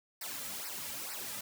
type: noise with flanger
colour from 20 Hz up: white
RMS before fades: -41 dBFS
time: 0.21-1.41 s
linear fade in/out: 5 ms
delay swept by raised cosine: 0.29 to 2.79 ms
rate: 2.2 Hz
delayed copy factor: -0.9
effects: none